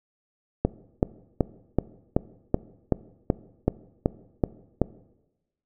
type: click train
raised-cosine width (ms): 2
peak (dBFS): -6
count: 12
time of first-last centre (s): 0.65-4.817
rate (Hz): 2.64
effects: noise-tail reverb RT60 1.0 s tail -19 dB re dry